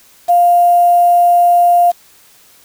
sine tone with quantisation, 700 Hz, F5, 4 cents sharp, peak -6 dBFS, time 0.28-1.92 s, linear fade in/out 20 ms, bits 5, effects white hiss -46 dBFS RMS until 2.64 s

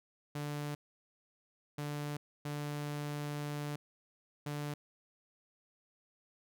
sawtooth tone bursts at uneven times, 146.83 Hz, D3, in tune, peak -33 dBFS, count 4, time 0.35-0.75 / 1.78-2.17 / 2.45-3.76 / 4.46-4.74 s, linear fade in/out 5 ms, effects none

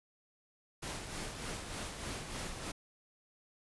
pink noise with tremolo, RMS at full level -40 dBFS, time 0.82-2.72 s, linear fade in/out 10 ms, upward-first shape sine, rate 3.3 Hz, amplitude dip 45%, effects resampled to 24000 Hz

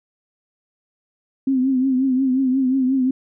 sine tone with vibrato, 261.6 Hz, C4, in tune, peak -15 dBFS, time 1.47-3.11 s, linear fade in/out 5 ms, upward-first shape triangle, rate 5.6 Hz, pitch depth 76 cents each way, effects none

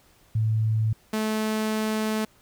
sine / sawtooth tone pair in turn, 110 / 217 Hz, A2 / A3, 0 / -24 cents, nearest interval octave, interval 1176 cents, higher second, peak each -20 dBFS, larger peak neither, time 0.35-0.93 / 1.13-2.25 s, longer second, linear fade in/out 5 ms, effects pink hiss -59 dBFS RMS until 2.41 s

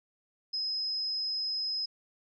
sine tone, 5090 Hz, D#8, 39 cents sharp, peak -30 dBFS, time 0.53-1.86 s, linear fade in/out 10 ms, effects none

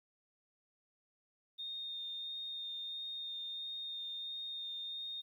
sine tone with vibrato, 3666 Hz, A#7, 30 cents flat, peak -40 dBFS, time 1.58-5.22 s, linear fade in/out 20 ms, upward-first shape sine, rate 1.5 Hz, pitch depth 12 cents each way, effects 12-bit

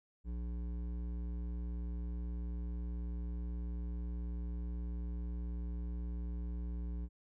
sine tone with hard clipping, 59.2 Hz, A#1, 27 cents sharp, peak -39 dBFS, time 0.24-7.09 s, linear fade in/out 50 ms, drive 11 dB, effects none

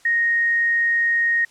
sine tone, 1864.7 Hz, A#6, in tune, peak -16 dBFS, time 0.05-1.45 s, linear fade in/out 5 ms, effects white hiss -53 dBFS RMS until 1.5 s + low-pass 8000 Hz 12 dB/octave

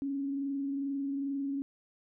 sine tone with frequency modulation, 277.2 Hz, C#4, in tune, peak -31 dBFS, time 0.02-1.62 s, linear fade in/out 0 ms, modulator 22.4 Hz, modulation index 0.25, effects none

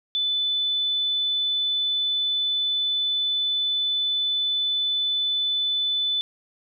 sine tone, 3500 Hz, A7, 10 cents flat, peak -21 dBFS, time 0.15-6.21 s, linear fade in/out 0 ms, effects none

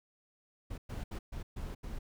brown noise bursts at uneven times, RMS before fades -40 dBFS, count 6, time 0.7-0.78 / 0.89-1.04 / 1.11-1.19 / 1.32-1.43 / 1.56-1.75 / 1.83-1.99 s, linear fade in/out 10 ms, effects none

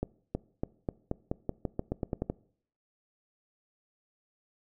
accelerating click train, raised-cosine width 2 ms, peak -17 dBFS, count 14, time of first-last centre 0.03-2.3 s, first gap 320 ms, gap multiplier 0.89, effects noise-tail reverb RT60 0.6 s tail -22 dB re dry

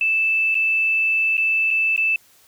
sine tone with dropouts, 2637 Hz, E7, in tune, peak -16 dBFS, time 0.01-2.16 s, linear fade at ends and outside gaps 2 ms, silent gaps 0.545-0.552 / 1.37-1.378 / 1.706-1.71 / 1.963-1.977 s, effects white hiss -54 dBFS RMS until 2.47 s

